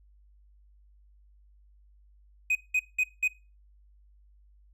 triangle tone bursts, 2505 Hz, D#7, 11 cents sharp, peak -21 dBFS, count 4, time 2.5-3.278 s, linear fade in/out 5 ms, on 52 ms, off 190 ms, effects noise-tail reverb RT60 0.3 s tail -21 dB re dry + added 50 Hz sine -56 dBFS peak until 4.73 s

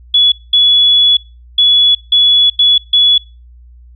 sine tone bursts at uneven times, 3400 Hz, G#7, 40 cents sharp, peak -5 dBFS, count 6, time 0.14-0.32 / 0.53-1.17 / 1.58-1.95 / 2.12-2.5 / 2.59-2.78 / 2.93-3.18 s, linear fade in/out 5 ms, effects noise-tail reverb RT60 0.3 s tail -25 dB re dry + added 60 Hz sine -36 dBFS peak until 3.95 s

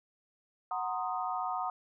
sine chord, C half-diminished seventh, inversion second, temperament equal, 740 / 932.3 / 1046.5 / 1244.5 Hz, Gb5 / Bb5 / C6 / Eb6, 0 / 0 / 0 / 0 cents, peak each -35 / -38 / -40 / -37 dBFS, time 0.71-1.7 s, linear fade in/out 2 ms, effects none

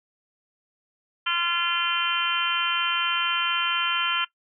harmonic tone, 344.3 Hz, F4, 25 cents flat, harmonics 3 / 4 / 5 / 6 / 7 / 8 / 9, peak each -32 / -26 / -32 / -37 / -32 / -29 / -26 dBFS, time 1.26-4.25 s, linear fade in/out 10 ms, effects noise-tail reverb RT60 0.1 s tail -19 dB re dry

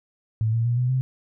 sine tone with pitch steps, 110.4 / 114.96 / 119.7 / 124.64 / 129.78 Hz, A2 / A#2 / A#2 / B2 / C3, +6 / -24 / +46 / +16 / -14 cents, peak -19 dBFS, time 0.41-1.01 s, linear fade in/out 0 ms, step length 120 ms, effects none

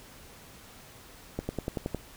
accelerating click train, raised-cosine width 2 ms, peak -17 dBFS, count 7, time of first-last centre 1.39-1.947 s, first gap 100 ms, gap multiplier 0.97, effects pink hiss -51 dBFS RMS until 2.16 s

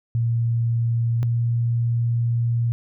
sine tone pair in turn, 116.54 / 117.69 Hz, A#2 / A#2, 0 / +17 cents, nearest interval unison, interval 17 cents, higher second, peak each -18 dBFS, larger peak neither, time 0.15-1.23 / 1.23-2.72 s, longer second, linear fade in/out 0 ms, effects none

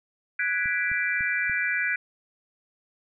sine chord, G# half-diminished seventh, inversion third, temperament equal, 1480 / 1661.2 / 1975.5 / 2349 Hz, F#6 / G#6 / B6 / D7, 0 / 0 / 0 / 0 cents, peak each -29 dBFS, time 0.39-1.96 s, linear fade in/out 5 ms
clicks, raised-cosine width 5 ms, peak -30 dBFS, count 4, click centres 0.658 / 0.916 / 1.208 / 1.497 s
effects none

